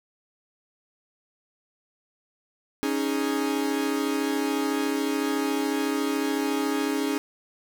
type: chord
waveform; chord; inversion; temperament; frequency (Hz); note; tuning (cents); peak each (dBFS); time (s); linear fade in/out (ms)
45% pulse; C# suspended second; none; equal; 277.2 / 311.1 / 415.3; C#4 / D#4 / G#4; 0 / 0 / 0; -27 / -29 / -30; 2.83-7.18; 0
effects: none